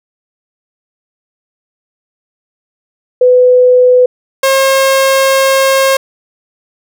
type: tone pair in turn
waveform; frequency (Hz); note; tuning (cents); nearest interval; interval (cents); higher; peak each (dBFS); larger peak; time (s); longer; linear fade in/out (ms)
sine / sawtooth; 500 / 537.4; B4 / C5; +21 / +46; minor second; 125; second; -3; neither; 3.21-4.06 / 4.43-5.97; second; 5
effects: none